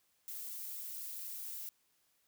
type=noise with flanger; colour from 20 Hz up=violet; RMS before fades=-44 dBFS; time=0.28-1.69 s; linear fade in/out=0 ms; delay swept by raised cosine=1.2 to 3.9 ms; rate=4 Hz; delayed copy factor=-0.6; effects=white hiss -75 dBFS RMS until 2.27 s